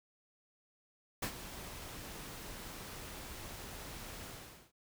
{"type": "noise with ADSR envelope", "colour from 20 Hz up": "pink", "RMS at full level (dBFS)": -35, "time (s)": [1.22, 4.72], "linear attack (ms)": 9, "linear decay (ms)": 77, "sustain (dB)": -12, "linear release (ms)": 460, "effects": []}